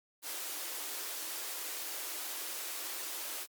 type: high-pass noise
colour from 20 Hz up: white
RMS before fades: -40 dBFS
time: 0.22-3.47 s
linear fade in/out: 50 ms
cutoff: 280 Hz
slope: 96 dB/octave
effects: Opus 48 kbps

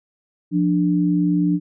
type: tone pair together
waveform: sine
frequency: 175.29 / 295 Hz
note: F3 / D4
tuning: +7 / +8 cents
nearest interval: major sixth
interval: 901 cents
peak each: -18 dBFS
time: 0.51-1.6 s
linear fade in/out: 50 ms
effects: none

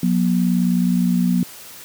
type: tone pair together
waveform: sine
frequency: 181.04 / 240.4 Hz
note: F#3 / B3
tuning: -37 / -46 cents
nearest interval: perfect fourth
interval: 491 cents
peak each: -16 / -19 dBFS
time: 0.03-1.43 s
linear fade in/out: 2 ms
effects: white hiss -39 dBFS RMS until 1.84 s + high-pass 80 Hz 12 dB/octave

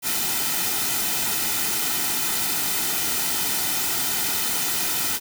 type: noise with comb filter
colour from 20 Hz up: white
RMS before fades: -24 dBFS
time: 0.02-5.2 s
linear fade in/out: 50 ms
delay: 1.8 ms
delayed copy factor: -0.6
effects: none

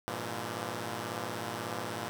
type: tone cluster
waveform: 5% pulse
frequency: 102 / 118.4 / 169.4 Hz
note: G#2 / A#2 / E3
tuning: -31 / +27 / +48 cents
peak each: -29 / -27 / -30 dBFS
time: 0.08-2.09 s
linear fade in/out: 0 ms
effects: none

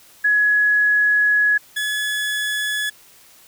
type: tone pair in turn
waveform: sine / 30% pulse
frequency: 1683 / 1701.6 Hz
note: G#6 / G#6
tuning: +23 / +42 cents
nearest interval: unison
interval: 19 cents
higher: second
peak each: -13 / -18 dBFS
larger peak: first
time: 0.24-1.58 / 1.76-2.9 s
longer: first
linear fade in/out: 10 ms
effects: white hiss -49 dBFS RMS until 3.47 s

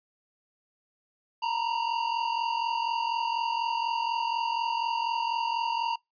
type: tone pair together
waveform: square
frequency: 919 / 963.1 Hz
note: A#5 / B5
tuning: -25 / -44 cents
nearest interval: minor second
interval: 81 cents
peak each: -29 / -32 dBFS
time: 1.42-5.96 s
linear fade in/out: 10 ms
effects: noise-tail reverb RT60 0.2 s tail -26 dB re dry + resampled to 11025 Hz

